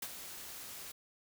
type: noise with ADSR envelope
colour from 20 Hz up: white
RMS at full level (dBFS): -39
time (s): 0.02-0.92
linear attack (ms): 5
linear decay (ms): 50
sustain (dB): -8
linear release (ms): 8
effects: none